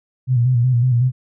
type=tone with vibrato; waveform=sine; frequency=123.47 Hz; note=B2; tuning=in tune; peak=-12 dBFS; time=0.27-1.12 s; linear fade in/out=50 ms; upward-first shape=square; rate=5.4 Hz; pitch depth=63 cents each way; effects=none